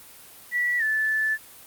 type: tone with pitch glide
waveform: sine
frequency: 1949 to 1746.4 Hz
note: B6 to A6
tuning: -23 to -13 cents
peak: -21 dBFS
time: 0.51-1.38 s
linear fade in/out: 50 ms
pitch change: -190 cents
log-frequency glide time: 0.78-0.83 s
effects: white hiss -47 dBFS RMS until 1.66 s + Opus 32 kbps